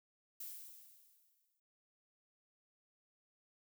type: noise with exponential decay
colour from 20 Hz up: violet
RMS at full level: -45 dBFS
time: 0.4-1.6 s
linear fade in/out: 5 ms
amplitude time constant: 260 ms
effects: none